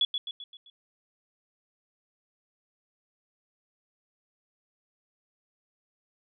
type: tone with echo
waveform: sine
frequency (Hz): 3390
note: G#7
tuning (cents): +35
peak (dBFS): -21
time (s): 0.01-0.05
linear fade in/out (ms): 2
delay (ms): 130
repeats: 5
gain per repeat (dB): -6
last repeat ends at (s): 0.7
effects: none